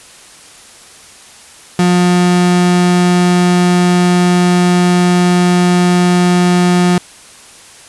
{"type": "tone", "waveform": "35% pulse", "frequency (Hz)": 178.1, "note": "F3", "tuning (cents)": 34, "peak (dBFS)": -6, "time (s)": [1.79, 6.98], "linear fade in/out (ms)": 2, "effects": ["white hiss -38 dBFS RMS until 7.88 s", "resampled to 24000 Hz"]}